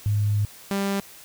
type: tone pair in turn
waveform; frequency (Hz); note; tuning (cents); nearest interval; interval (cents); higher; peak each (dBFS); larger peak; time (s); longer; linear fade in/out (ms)
sine / sawtooth; 103.9 / 197.84; G#2 / G3; +1 / +16; major seventh; 1115; second; -19; neither; 0.06-0.45 / 0.71-1; first; 0
effects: white hiss -46 dBFS RMS until 1.24 s